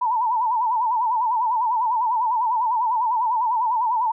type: tone with vibrato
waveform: sine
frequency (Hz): 932.3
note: A#5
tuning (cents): 0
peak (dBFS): -18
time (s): 0.01-4.12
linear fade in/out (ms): 10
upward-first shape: sine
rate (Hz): 10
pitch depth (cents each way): 130
effects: none